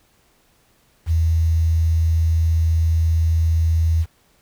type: tone with quantisation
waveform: sine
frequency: 81.5 Hz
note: E2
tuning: 19 cents flat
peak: -14 dBFS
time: 1.06-4.06 s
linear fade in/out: 50 ms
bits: 7
effects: pink hiss -59 dBFS RMS until 4.41 s